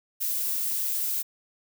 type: noise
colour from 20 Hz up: violet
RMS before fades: -28 dBFS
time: 0.2-1.23 s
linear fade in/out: 20 ms
effects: none